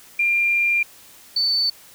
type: tone pair in turn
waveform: sine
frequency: 2391 / 4514 Hz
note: D7 / C#8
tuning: +30 / +31 cents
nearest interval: major seventh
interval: 1101 cents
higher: second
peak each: -16 / -17 dBFS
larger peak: first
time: 0.19-0.83 / 1.36-1.7 s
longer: first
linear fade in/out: 5 ms
effects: white hiss -47 dBFS RMS until 1.94 s